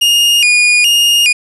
40% pulse tone with vibrato, 2637 Hz, E7, in tune, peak -6 dBFS, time 0.01-1.33 s, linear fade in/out 10 ms, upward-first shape square, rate 1.2 Hz, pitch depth 130 cents each way, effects resampled to 24000 Hz + 7-bit

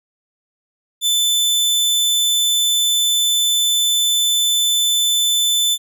sawtooth tone, 3520 Hz, A7, in tune, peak -11 dBFS, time 1.01-5.78 s, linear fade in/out 50 ms, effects none

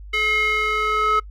square tone with band-pass filter sweep, 428.7 Hz, A4, 45 cents flat, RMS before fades -20 dBFS, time 0.13-1.2 s, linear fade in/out 10 ms, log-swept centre 2400 to 1400 Hz, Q 4.1, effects noise-tail reverb RT60 0.1 s tail -23 dB re dry + added 50 Hz sine -35 dBFS peak until 1.3 s

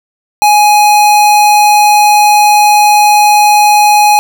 square tone, 835 Hz, G#5, 9 cents sharp, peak -4 dBFS, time 0.42-4.19 s, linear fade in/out 0 ms, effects none

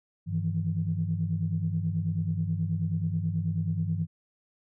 sine tone cluster, 99.4 / 158.5 / 167.8 Hz, G2 / D#3 / E3, +25 / +32 / +31 cents, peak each -30 dBFS, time 0.26-4.07 s, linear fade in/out 50 ms, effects tanh soft clip ceiling -16 dBFS

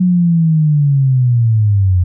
sine linear sweep, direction down, 184 to 87.3 Hz, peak -8 dBFS, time 0-2.04 s, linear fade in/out 10 ms, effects none

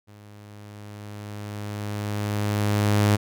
sawtooth tone with level ramp, 103.83 Hz, G#2, in tune, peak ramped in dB -42 to -12 dBFS, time 0.07-3.17 s, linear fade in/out 20 ms, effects none

